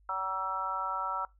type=harmonic tone; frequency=189.9 Hz; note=F#3; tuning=45 cents sharp; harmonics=3 / 4 / 5 / 6 / 7; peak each=-45 / -40 / -35 / -42 / -33 dBFS; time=0.09-1.25 s; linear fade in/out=2 ms; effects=noise-tail reverb RT60 0.2 s tail -22 dB re dry + added 50 Hz sine -60 dBFS peak until 1.39 s